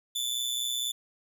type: tone with amplitude modulation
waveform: sawtooth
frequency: 3503 Hz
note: A7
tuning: 8 cents flat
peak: -23 dBFS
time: 0.15-0.92 s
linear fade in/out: 10 ms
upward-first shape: sine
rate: 124 Hz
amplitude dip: 65%
effects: none